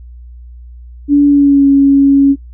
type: tone with pitch glide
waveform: sine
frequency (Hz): 287.2 to 277.4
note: D4 to C#4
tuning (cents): -39 to +1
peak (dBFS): -4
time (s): 1.08-2.36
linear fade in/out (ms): 50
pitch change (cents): -60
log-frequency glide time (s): 1.26-1.67
effects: noise-tail reverb RT60 0.2 s tail -25 dB re dry + added 60 Hz sine -30 dBFS peak until 2.53 s

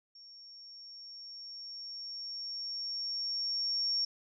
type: tone with level ramp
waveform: sine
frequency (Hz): 5510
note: F8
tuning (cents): -24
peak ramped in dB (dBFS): -51 to -28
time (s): 0.15-4.05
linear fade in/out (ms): 5
effects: none

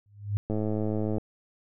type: tone with exponential growth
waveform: sine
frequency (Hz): 102.3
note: G#2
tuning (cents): -26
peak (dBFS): -21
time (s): 0.06-0.37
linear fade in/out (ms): 0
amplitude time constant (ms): 66
type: click train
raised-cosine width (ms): 2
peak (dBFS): -17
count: 74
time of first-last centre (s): 0.5-1.182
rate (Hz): 107
effects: none

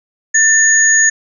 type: tone pair together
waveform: sine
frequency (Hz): 1789 / 6700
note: A6 / G#8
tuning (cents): +28 / +14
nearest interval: octave + major seventh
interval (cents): 2286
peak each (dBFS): -10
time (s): 0.34-1.1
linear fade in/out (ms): 10
effects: none

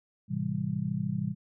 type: chord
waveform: sine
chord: A minor seventh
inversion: none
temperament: just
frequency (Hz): 110 / 132 / 165 / 198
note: A2 / C3 / E3 / G3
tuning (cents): 0 / +16 / +2 / +18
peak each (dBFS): -37 / -34 / -33 / -33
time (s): 0.28-1.35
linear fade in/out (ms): 50
effects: none

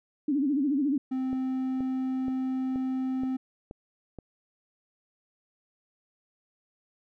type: tone with vibrato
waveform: sine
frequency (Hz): 281.6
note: C#4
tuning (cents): +27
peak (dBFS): -23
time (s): 0.28-0.98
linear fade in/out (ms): 5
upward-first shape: sine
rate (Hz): 14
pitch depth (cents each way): 140
type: tone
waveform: triangle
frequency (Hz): 260.4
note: C4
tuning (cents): -8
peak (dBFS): -25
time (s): 1.11-3.37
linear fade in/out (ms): 10
type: click train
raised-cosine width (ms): 2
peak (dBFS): -27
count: 7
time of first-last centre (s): 1.33-4.187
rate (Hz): 2.1
effects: none

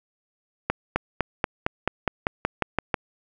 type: accelerating click train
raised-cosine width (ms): 0.5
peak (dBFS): -6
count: 12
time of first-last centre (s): 0.7-2.942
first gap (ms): 260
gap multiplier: 0.95
effects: none

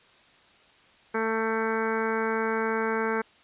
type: harmonic tone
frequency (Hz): 222.9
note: A3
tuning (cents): +23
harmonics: 1 / 2 / 3 / 4 / 5 / 6 / 7 / 8 / 9 / 10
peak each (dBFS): -32 / -28 / -41 / -33 / -37 / -35 / -33 / -42 / -41 / -40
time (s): 1.14-3.22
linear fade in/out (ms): 10
effects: white hiss -57 dBFS RMS until 3.43 s + resampled to 8000 Hz

